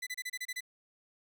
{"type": "tone bursts", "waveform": "sawtooth", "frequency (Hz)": 2000, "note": "B6", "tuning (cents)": 21, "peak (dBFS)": -32, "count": 8, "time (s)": [0.02, 0.607], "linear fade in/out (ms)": 10, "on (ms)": 48, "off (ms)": 29, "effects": []}